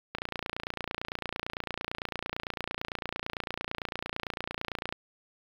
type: click train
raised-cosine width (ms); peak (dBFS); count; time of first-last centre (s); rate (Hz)
0.3; -16; 139; 0.15-4.925; 28.9
effects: low-pass 5000 Hz 12 dB/octave + 7-bit